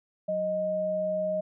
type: tone pair together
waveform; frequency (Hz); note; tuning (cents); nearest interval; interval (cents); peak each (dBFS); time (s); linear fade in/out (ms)
sine; 184.58 / 622.3; F#3 / D#5; -4 / 0; octave + major sixth; 2104; -37 / -26; 0.28-1.41; 10
effects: none